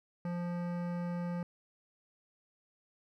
sine tone with hard clipping, 174.61 Hz, F3, in tune, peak -36 dBFS, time 0.25-1.43 s, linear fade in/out 2 ms, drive 16 dB, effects none

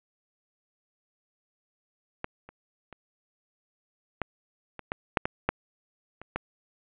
clicks, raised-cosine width 0.5 ms, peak -16 / -30 / -29 / -13 / -23 / -14 / -6 / -12 / -8 / -26 / -14 dBFS, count 11, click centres 2.244 / 2.49 / 2.927 / 4.217 / 4.793 / 4.919 / 5.172 / 5.255 / 5.49 / 6.216 / 6.36 s, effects resampled to 8000 Hz + 8-bit

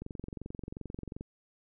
click train, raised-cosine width 3 ms, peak -27 dBFS, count 28, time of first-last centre 0.02-1.209 s, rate 22.7 Hz, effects none

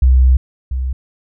sine tone pair in turn, 64 / 64.48 Hz, C2 / C2, -38 / -25 cents, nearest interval unison, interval 13 cents, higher second, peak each -6 / -16 dBFS, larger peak first, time 0.02-0.37 / 0.71-0.93 s, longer first, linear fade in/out 5 ms, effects none

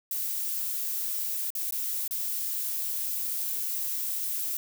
violet noise with dropouts, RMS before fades -31 dBFS, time 0.11-4.57 s, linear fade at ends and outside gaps 2 ms, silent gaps 1.504-1.551 / 1.709-1.723 / 2.078-2.109 s, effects none

